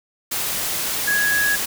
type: tone in noise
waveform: sine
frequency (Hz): 1665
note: G#6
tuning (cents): +4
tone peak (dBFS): -17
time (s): 1.07-1.56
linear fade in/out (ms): 10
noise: white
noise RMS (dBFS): -24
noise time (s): 0.31-1.66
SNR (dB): +4
effects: none